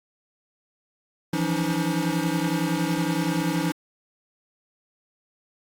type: tone cluster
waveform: square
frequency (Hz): 164.3 / 175 / 285.5 / 316.6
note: E3 / F3 / D4 / D#4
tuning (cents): -5 / +4 / -49 / +30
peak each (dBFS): -29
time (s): 1.33-3.72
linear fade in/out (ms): 5
effects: AAC 64 kbps